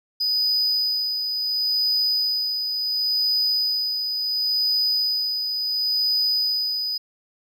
triangle tone with tremolo, 4978 Hz, D#8, in tune, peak -17 dBFS, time 0.2-6.98 s, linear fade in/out 10 ms, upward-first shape sine, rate 0.71 Hz, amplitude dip 45%, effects none

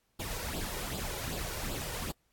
pink noise with flanger, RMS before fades -37 dBFS, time 0.19-2.12 s, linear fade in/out 10 ms, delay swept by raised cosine 0.24 to 2.14 ms, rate 2.6 Hz, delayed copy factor +0.65, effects pink hiss -75 dBFS RMS until 2.32 s + AAC 64 kbps

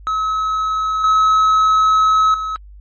triangle tone with level steps, 1286 Hz, E6, 43 cents flat, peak -14 / -8 / -18 dBFS, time 0.07-2.56 s, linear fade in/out 0 ms, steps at 1.04 / 2.34 s, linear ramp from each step 2 ms, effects added 50 Hz sine -36 dBFS peak until 2.8 s + MP3 32 kbps

